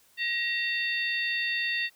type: harmonic tone with a mistuned harmonic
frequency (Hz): 906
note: A#5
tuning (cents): -50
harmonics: 2 / 3 / 4 / 5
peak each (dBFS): -29 / -31 / -35 / -39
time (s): 0.17-1.9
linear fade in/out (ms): 50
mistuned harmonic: 2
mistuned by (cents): +77
effects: white hiss -62 dBFS RMS until 1.95 s